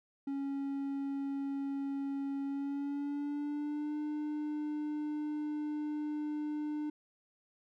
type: tone with pitch glide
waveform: triangle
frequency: 276.8 to 300.1 Hz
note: C#4 to D4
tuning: -2 to +38 cents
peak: -32 dBFS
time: 0.27-6.9 s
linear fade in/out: 5 ms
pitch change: +140 cents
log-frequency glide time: 2.44-3.98 s
effects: none